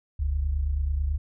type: tone pair together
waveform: sine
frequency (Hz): 42.81 / 72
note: F1 / D2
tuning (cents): -34 / -34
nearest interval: major sixth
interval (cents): 900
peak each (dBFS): -29 / -24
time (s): 0.19-1.18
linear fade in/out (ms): 10
effects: none